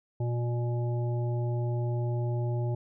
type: harmonic tone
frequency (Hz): 120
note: B2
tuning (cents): -49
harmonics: 1 / 3 / 5 / 7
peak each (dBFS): -27 / -37 / -41 / -44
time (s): 0.2-2.75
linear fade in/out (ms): 5
effects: none